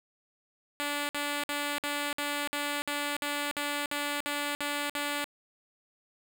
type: tone bursts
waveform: 5% pulse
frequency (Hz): 290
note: D4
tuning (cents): -22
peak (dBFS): -19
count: 13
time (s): 0.8-5.242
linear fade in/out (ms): 0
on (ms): 290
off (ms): 56
effects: none